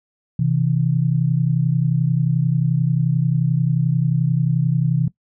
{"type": "tone pair together", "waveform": "sine", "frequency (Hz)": [130, 161.35], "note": ["C3", "E3"], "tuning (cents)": [-11, -37], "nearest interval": "major third", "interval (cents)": 374, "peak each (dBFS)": -18, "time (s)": [0.39, 5.08], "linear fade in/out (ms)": 5, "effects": ["noise-tail reverb RT60 0.1 s tail -19 dB re dry"]}